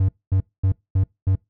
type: tone bursts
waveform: triangle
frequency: 95.2 Hz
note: F#2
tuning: 50 cents sharp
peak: -13 dBFS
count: 5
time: 0-1.355 s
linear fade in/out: 5 ms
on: 87 ms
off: 230 ms
effects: noise-tail reverb RT60 0.2 s tail -24 dB re dry